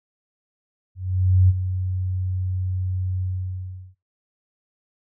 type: tone with ADSR envelope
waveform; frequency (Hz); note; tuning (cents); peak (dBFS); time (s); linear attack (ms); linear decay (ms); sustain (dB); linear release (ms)
sine; 92.5; F#2; 0; -11; 0.95-3.95; 540; 35; -11; 730
effects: noise-tail reverb RT60 0.3 s tail -18 dB re dry